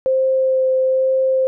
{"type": "tone with vibrato", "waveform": "sine", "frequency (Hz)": 523.3, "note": "C5", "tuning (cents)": 0, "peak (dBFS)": -13, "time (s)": [0.06, 1.47], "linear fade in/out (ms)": 0, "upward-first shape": "sine", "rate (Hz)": 1.1, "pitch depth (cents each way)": 9, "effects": []}